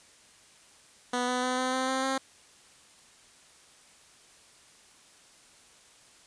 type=tone with pitch steps; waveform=10% pulse; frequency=246.9 / 250.1 / 253.3 / 256.5 / 259.8 / 263.1 / 266.5 Hz; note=B3 / B3 / B3 / C4 / C4 / C4 / C4; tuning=0 / +22 / +44 / -34 / -12 / +10 / +32 cents; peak=-19 dBFS; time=1.13-2.18 s; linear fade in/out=5 ms; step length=150 ms; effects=white hiss -57 dBFS RMS until 6.26 s + resampled to 22050 Hz